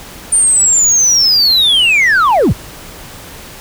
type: linear sweep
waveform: sine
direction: down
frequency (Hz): 9060 to 46.25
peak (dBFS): -4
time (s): 0.32-2.53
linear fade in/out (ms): 10
effects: tanh soft clip ceiling -6 dBFS + pink hiss -32 dBFS RMS until 3.6 s